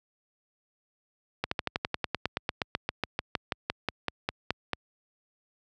slowing click train, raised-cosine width 0.3 ms, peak -11 dBFS, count 25, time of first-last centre 1.44-4.733 s, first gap 74 ms, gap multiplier 1.05, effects high-pass 60 Hz 12 dB/octave

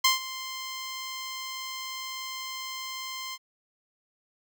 10% pulse tone with ADSR envelope, 1046.5 Hz, C6, in tune, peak -9 dBFS, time 0.04-3.38 s, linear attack 8 ms, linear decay 140 ms, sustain -17 dB, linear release 44 ms, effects none

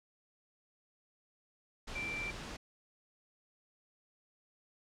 sine tone in noise, 2350 Hz, D7, 1 cent sharp, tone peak -37 dBFS, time 1.95-2.31 s, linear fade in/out 10 ms, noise pink, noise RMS -44 dBFS, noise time 1.87-2.57 s, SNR +4 dB, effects low-pass 6000 Hz 12 dB/octave

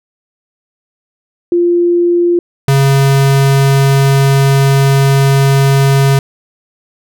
sine / square tone pair in turn, 347.5 / 137.23 Hz, F4 / C#3, -9 / -17 cents, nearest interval octave + major third, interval 1608 cents, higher first, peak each -7 dBFS, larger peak neither, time 1.52-2.39 / 2.68-6.19 s, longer second, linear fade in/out 2 ms, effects none

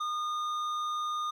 sine tone with hard clipping, 1221 Hz, D#6, 33 cents flat, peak -32 dBFS, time 0-1.31 s, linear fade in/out 10 ms, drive 8 dB, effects none

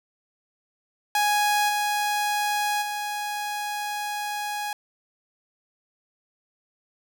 sawtooth tone with level steps, 830.6 Hz, G#5, in tune, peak -16 / -19 / -24 dBFS, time 1.15-4.73 s, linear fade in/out 2 ms, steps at 1.68 / 2.81 s, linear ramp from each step 20 ms, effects none

